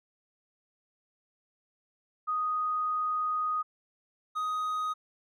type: tone pair in turn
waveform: sine / triangle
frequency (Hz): 1244.5 / 1251.2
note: D#6 / D#6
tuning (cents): 0 / +9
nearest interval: unison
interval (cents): 9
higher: second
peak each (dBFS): -27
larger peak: neither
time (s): 2.27-3.63 / 4.35-4.94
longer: first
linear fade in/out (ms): 20
effects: none